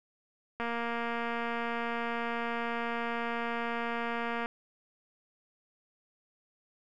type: click train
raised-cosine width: 0.5 ms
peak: -20 dBFS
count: 904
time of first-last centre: 0.6-4.459 s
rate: 234 Hz
effects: none